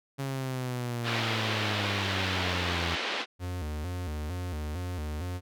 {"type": "exponential sweep", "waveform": "sawtooth", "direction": "down", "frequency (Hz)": [138.1, 82.9], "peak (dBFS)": -27, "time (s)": [0.18, 2.96], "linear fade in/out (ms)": 20}
{"type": "band-pass noise", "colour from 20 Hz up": "white", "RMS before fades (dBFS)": -32, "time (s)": [1.03, 3.26], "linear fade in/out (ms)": 50, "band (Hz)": [250, 3700], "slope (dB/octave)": 24}
{"type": "tone with vibrato", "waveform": "45% pulse", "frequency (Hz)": 82.41, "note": "E2", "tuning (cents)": 0, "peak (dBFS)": -32, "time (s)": [3.39, 5.41], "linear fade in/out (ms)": 50, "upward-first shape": "square", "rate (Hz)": 2.2, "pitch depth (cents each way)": 150}
{"effects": []}